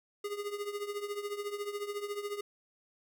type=tone with tremolo; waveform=square; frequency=410 Hz; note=G#4; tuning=22 cents flat; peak=-33 dBFS; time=0.24-2.41 s; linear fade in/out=5 ms; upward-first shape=triangle; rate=14 Hz; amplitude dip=80%; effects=12-bit